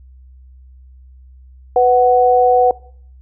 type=tone pair together; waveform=sine; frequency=497 / 742.6 Hz; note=B4 / F#5; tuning=+11 / +6 cents; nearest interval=perfect fifth; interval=695 cents; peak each=-11 dBFS; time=1.76-2.71 s; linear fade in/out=2 ms; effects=noise-tail reverb RT60 0.6 s tail -22 dB re dry + added 64 Hz sine -39 dBFS peak until 3.21 s